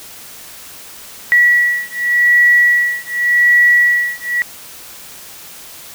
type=beating tone pair; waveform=sine; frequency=1937 / 1937.87 Hz; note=B6 / B6; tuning=-34 / -33 cents; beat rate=0.87 Hz; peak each=-12 dBFS; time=1.32-4.42 s; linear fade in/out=0 ms; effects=white hiss -35 dBFS RMS until 5.94 s